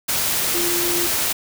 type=tone in noise; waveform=sine; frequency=346.5 Hz; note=F4; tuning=14 cents flat; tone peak=-24 dBFS; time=0.54-1.07 s; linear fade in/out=10 ms; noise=white; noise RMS=-21 dBFS; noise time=0.08-1.33 s; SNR=-6 dB; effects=none